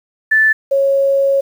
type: tone pair in turn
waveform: sine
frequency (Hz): 1755 / 549.9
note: A6 / C#5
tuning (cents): -5 / -14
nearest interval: octave + minor sixth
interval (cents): 2009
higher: first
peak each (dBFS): -8 / -10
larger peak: first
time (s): 0.31-0.53 / 0.71-1.41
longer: second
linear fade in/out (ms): 10
effects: 7-bit